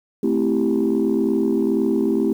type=chord; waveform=sine; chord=A minor seventh; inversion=none; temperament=equal; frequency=220 / 261.6 / 329.6 / 392 Hz; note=A3 / C4 / E4 / G4; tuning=0 / 0 / 0 / 0 cents; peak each=-21 dBFS; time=0.23-2.33 s; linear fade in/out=5 ms; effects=tanh soft clip ceiling -10 dBFS + 8-bit